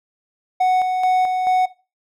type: tone with tremolo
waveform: triangle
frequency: 740 Hz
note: F#5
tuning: in tune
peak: -11 dBFS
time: 0.6-1.66 s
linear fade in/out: 10 ms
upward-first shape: square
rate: 2.3 Hz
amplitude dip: 40%
effects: noise-tail reverb RT60 0.3 s tail -18 dB re dry